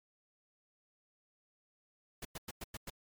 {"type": "noise bursts", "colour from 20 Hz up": "pink", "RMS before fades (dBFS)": -43, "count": 6, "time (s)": [2.22, 2.9], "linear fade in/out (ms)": 5, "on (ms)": 30, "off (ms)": 100, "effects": ["MP3 96 kbps"]}